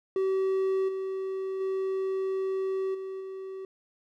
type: tone with level steps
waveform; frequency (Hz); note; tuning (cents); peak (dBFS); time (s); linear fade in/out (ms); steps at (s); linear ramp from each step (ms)
triangle; 382.4; G4; -43; -22 / -28 / -25 / -32 / -34; 0.16-3.65; 2; 0.88 / 1.6 / 2.94 / 3.2; 10
effects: none